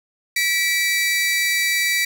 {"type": "tone pair together", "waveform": "sawtooth", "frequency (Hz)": [1951.7, 2311], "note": ["B6", "D7"], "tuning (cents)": [-21, -28], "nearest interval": "minor third", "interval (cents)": 293, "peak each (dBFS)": -17, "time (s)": [0.36, 2.05], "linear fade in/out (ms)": 5, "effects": []}